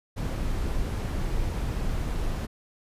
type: noise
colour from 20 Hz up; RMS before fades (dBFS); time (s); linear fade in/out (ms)
brown; -28; 0.16-2.47; 20
effects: resampled to 32000 Hz